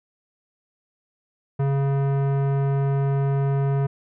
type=tone with tanh clipping; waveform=sine; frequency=138.3 Hz; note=C#3; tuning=4 cents flat; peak=-21 dBFS; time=1.59-3.87 s; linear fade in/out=10 ms; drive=17 dB; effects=none